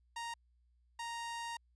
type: tone bursts at uneven times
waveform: sawtooth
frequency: 932.3 Hz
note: A#5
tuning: in tune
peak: -36 dBFS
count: 2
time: 0.16-0.34 / 0.99-1.57 s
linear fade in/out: 5 ms
effects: added 60 Hz sine -68 dBFS peak until 1.75 s + resampled to 22050 Hz